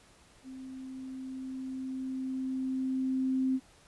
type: tone with level ramp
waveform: sine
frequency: 261.6 Hz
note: C4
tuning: in tune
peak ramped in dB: -42 to -25 dBFS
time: 0.43-3.6 s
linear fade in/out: 50 ms
effects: pink hiss -60 dBFS RMS until 3.87 s + resampled to 24000 Hz